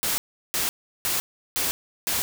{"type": "noise bursts", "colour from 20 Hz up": "white", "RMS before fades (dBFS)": -25, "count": 5, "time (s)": [0.03, 2.22], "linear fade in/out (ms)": 0, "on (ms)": 150, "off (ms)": 360, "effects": []}